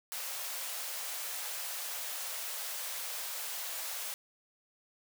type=high-pass noise; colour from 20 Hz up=white; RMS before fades=-39 dBFS; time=0.12-4.14 s; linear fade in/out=0 ms; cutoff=490 Hz; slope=48 dB/octave; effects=none